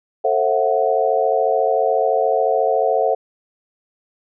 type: chord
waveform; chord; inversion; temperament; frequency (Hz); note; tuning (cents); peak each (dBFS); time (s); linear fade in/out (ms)
sine; F# half-diminished seventh; first; just; 444 / 532.8 / 666 / 740; A4 / C5 / E5 / F#5; +16 / +31 / +18 / 0; -20; 0.24-3.15; 10
effects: none